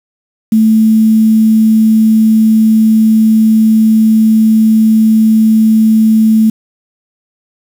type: tone with quantisation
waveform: sine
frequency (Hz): 220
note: A3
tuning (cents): 0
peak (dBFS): -4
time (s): 0.52-6.5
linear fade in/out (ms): 5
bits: 5
effects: none